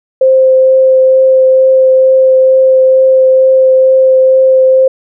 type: tone with vibrato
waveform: sine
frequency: 523.3 Hz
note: C5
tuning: in tune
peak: -3 dBFS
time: 0.21-4.88 s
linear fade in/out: 5 ms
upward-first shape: triangle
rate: 2.2 Hz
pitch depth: 8 cents each way
effects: none